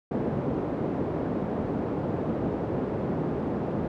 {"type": "band-pass noise", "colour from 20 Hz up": "pink", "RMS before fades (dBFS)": -29, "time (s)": [0.11, 3.88], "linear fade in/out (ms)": 5, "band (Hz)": [160, 520], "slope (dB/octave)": 12, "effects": []}